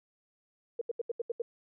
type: tone bursts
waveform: sine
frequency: 468.9 Hz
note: A#4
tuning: 10 cents sharp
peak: -29 dBFS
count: 7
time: 0.79-1.42 s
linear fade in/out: 5 ms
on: 24 ms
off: 77 ms
effects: none